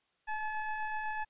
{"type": "tone with frequency modulation", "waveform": "sine", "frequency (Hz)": 861, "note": "A5", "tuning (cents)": -38, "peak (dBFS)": -33, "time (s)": [0.27, 1.25], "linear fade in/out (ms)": 20, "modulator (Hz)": 857, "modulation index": 1.2, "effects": ["white hiss -75 dBFS RMS until 1.29 s", "resampled to 8000 Hz"]}